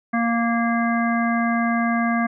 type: harmonic tone with a mistuned harmonic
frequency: 233.1 Hz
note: A#3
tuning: in tune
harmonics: 1 / 3 / 5 / 7 / 9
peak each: -20 / -25 / -27 / -28 / -30 dBFS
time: 0.13-2.27 s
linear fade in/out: 10 ms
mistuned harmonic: 9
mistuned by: -21 cents
effects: none

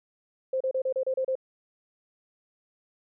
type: tone bursts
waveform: sine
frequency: 523.3 Hz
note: C5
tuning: in tune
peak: -24 dBFS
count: 8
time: 0.53-1.354 s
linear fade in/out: 5 ms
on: 75 ms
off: 32 ms
effects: none

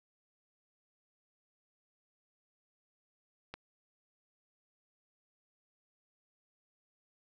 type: click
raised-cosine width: 0.3 ms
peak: -26 dBFS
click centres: 3.54 s
effects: none

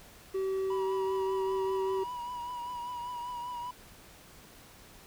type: tone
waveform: triangle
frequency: 383.2 Hz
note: G4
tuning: 39 cents flat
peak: -27 dBFS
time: 0.34-2.04 s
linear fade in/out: 10 ms
type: tone with vibrato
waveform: triangle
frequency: 972 Hz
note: B5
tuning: 28 cents flat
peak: -34 dBFS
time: 0.7-3.71 s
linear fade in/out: 5 ms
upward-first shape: triangle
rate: 5.1 Hz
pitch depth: 45 cents each way
effects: pink hiss -54 dBFS RMS until 5.06 s

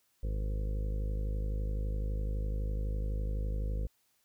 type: harmonic tone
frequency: 51.91 Hz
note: G#1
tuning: in tune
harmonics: 1 / 2 / 3 / 4 / 5 / 6 / 7 / 8 / 9 / 10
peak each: -31 / -41 / -46 / -49 / -56 / -54 / -58 / -56 / -50 / -51 dBFS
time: 0.23-3.87 s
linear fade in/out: 5 ms
effects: white hiss -73 dBFS RMS until 4.24 s

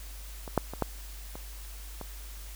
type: clicks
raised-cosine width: 1 ms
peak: -25 / -9 / -23 / -12 / -26 / -24 dBFS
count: 6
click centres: 0.478 / 0.577 / 0.736 / 0.823 / 1.355 / 2.013 s
effects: added 50 Hz sine -41 dBFS peak until 2.55 s + white hiss -49 dBFS RMS until 2.55 s

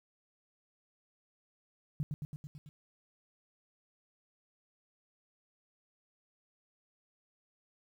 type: tone with echo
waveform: sine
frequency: 148.9 Hz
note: D3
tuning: 24 cents sharp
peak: -30 dBFS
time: 2-2.03 s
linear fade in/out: 0 ms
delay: 110 ms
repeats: 6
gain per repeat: -3 dB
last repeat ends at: 2.69 s
effects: 11-bit

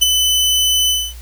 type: tone with ADSR envelope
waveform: sawtooth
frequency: 3011 Hz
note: F#7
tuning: 30 cents sharp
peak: -3 dBFS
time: 0.01-1.14 s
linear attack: 17 ms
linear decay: 15 ms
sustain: -6 dB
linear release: 250 ms
effects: added 60 Hz sine -31 dBFS peak until 1.21 s + white hiss -43 dBFS RMS until 1.21 s

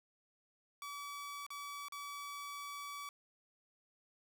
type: tone with dropouts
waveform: sawtooth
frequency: 1145 Hz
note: D6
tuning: 44 cents flat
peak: -40 dBFS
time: 0.82-3.09 s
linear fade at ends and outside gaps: 1 ms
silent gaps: 1.465-1.504 / 1.884-1.922 s
effects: none

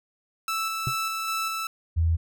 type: tone with tremolo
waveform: sawtooth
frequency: 1318.5 Hz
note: E6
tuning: in tune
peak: -22 dBFS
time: 0.48-1.67 s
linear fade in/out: 2 ms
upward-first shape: square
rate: 2.5 Hz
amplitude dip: 25%
type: tone with exponential decay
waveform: triangle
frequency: 128.8 Hz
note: C3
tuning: 27 cents flat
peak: -19 dBFS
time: 0.87-0.96 s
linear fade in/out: 0 ms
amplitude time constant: 18 ms
type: tone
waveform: sine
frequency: 82.41 Hz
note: E2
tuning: in tune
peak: -19 dBFS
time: 1.96-2.17 s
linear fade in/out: 20 ms
effects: none

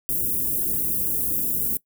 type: band-stop noise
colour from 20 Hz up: white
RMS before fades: -24 dBFS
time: 0.09-1.77 s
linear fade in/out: 0 ms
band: 390 to 11000 Hz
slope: 24 dB/octave
effects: noise-tail reverb RT60 0.1 s tail -21 dB re dry

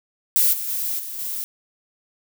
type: noise with level steps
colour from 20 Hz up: violet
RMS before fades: -17 / -28 / -25 / -32 / -28 dBFS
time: 0.36-1.44 s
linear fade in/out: 0 ms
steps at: 0.52 / 0.67 / 0.98 / 1.18 s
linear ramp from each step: 20 ms
effects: none

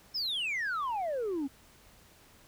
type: exponential sweep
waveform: sine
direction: down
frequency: 5390 to 261 Hz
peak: -28 dBFS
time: 0.14-1.48 s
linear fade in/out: 20 ms
effects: tanh soft clip ceiling -29 dBFS + pink hiss -59 dBFS RMS until 2.47 s

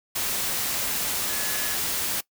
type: tone in noise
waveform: sine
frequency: 1700 Hz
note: G#6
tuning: 40 cents sharp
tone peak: -35 dBFS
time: 1.29-1.76 s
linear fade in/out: 10 ms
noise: white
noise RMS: -27 dBFS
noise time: 0.15-2.21 s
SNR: -11 dB
effects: noise-tail reverb RT60 0.1 s tail -21 dB re dry

